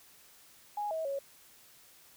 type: tone with pitch steps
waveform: sine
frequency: 829 / 642 / 554 Hz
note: G#5 / E5 / C#5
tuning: -3 / -46 / -1 cents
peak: -32 dBFS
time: 0.77-1.19 s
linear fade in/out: 5 ms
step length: 140 ms
effects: white hiss -59 dBFS RMS until 2.16 s